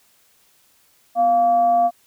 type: tone with frequency modulation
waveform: sine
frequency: 698.5 Hz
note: F5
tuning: in tune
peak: -13 dBFS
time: 1.15-1.91 s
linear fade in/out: 50 ms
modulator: 450 Hz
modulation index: 0.25
effects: white hiss -58 dBFS RMS until 2.06 s